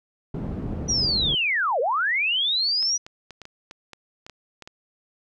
white low-pass noise, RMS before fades -30 dBFS, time 0.34-1.35 s, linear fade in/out 5 ms, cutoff 240 Hz, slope 12 dB/octave
sine linear two-way sweep, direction down then up, 5880 to 446.5 to 5880 Hz, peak -20 dBFS, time 0.88-2.98 s, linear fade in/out 20 ms, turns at 1.8 s
clicks, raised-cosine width 0.2 ms, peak -23 dBFS, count 11, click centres 2.827 / 3.065 / 3.307 / 3.417 / 3.454 / 3.711 / 3.933 / 4.265 / 4.297 / 4.623 / 4.675 s
effects none

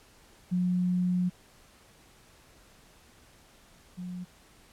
sine tone pair in turn, 180 / 180 Hz, F#3 / F#3, -47 / -47 cents, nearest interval unison, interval 0 cents, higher neither, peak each -24 / -35 dBFS, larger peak first, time 0.51-1.3 / 3.97-4.25 s, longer first, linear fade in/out 20 ms, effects pink hiss -58 dBFS RMS until 4.72 s + low-pass 12000 Hz 12 dB/octave

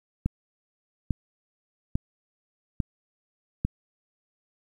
click train, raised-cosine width 5 ms, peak -12 dBFS, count 5, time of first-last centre 0.26-3.65 s, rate 1.18 Hz, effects 9-bit

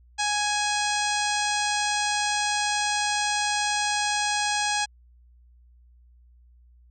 harmonic tone with a mistuned harmonic, 830.6 Hz, G#5, in tune, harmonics 1 / 2 / 3 / 4 / 5 / 6 / 7 / 8 / 9 / 10, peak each -27 / -30 / -32 / -33 / -34 / -35 / -35 / -36 / -37 / -37 dBFS, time 0.18-4.86 s, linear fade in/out 20 ms, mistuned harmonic 3, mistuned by +24 cents, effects added 60 Hz sine -52 dBFS peak until 6.9 s

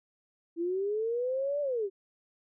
sine linear two-way sweep, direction up then down, 328.5 to 589 to 372.2 Hz, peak -28 dBFS, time 0.56-1.9 s, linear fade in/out 50 ms, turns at 1.61 s, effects none

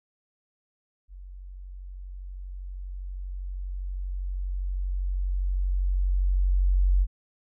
sine tone with level ramp, 46.25 Hz, F#1, in tune, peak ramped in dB -40 to -17 dBFS, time 1.08-7.07 s, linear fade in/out 50 ms, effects none

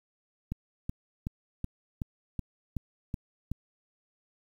click train, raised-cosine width 5 ms, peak -20 dBFS, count 9, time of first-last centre 0.52-3.516 s, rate 2.67 Hz, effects 9-bit

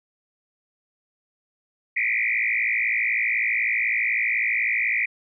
sine tone with frequency modulation, 2179 Hz, C#7, 30 cents flat, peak -20 dBFS, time 1.96-5.06 s, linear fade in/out 10 ms, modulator 56 Hz, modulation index 4.5, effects none

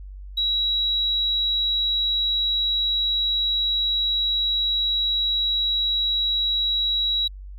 triangle tone, 3880 Hz, B7, 31 cents flat, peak -16 dBFS, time 0.37-7.28 s, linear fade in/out 10 ms, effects tanh soft clip ceiling -18 dBFS + added 48 Hz sine -35 dBFS peak until 7.58 s

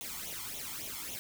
white noise with flanger, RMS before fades -41 dBFS, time 0.01-1.19 s, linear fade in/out 0 ms, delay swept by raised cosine 0.3 to 0.95 ms, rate 3.6 Hz, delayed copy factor +0.75, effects none

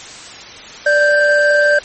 triangle tone pair together, 587.3 / 1568 Hz, D5 / G6, 0 / 0 cents, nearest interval octave + perfect fourth, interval 1700 cents, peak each -10 dBFS, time 0.86-1.79 s, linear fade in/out 5 ms, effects white hiss -33 dBFS RMS until 1.84 s + MP3 32 kbps

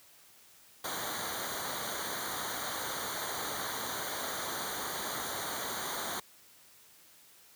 pink noise with comb filter, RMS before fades -37 dBFS, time 0.84-6.2 s, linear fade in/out 5 ms, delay 0.38 ms, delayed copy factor -0.9, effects white hiss -59 dBFS RMS until 7.55 s + high-pass 60 Hz 12 dB/octave

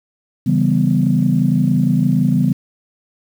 sine chord, C# half-diminished seventh, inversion none, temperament equal, 138.59 / 164.81 / 196 / 246.9 Hz, C#3 / E3 / G3 / B3, 0 / 0 / 0 / 0 cents, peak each -17 dBFS, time 0.46-2.53 s, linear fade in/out 10 ms, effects tanh soft clip ceiling -2 dBFS + 7-bit

